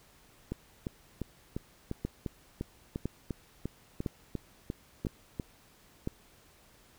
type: two click trains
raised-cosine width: 3 ms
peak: -19 / -21 dBFS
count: 5 / 15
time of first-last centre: 2.05-6.074 / 0.52-5.398 s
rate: 0.994 / 2.87 Hz
effects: pink hiss -61 dBFS RMS until 6.98 s